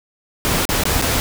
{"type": "noise with dropouts", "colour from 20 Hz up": "pink", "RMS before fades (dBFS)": -18, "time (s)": [0.45, 1.2], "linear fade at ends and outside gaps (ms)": 0, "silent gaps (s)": [[0.653, 0.69], [0.836, 0.854], [1.015, 1.022]], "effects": []}